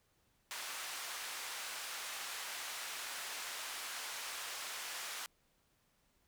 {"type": "band-pass noise", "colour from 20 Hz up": "pink", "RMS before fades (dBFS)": -44, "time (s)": [0.51, 5.26], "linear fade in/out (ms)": 0, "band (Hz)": [1100, 12000], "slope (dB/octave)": 12, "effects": ["pink hiss -75 dBFS RMS until 6.27 s"]}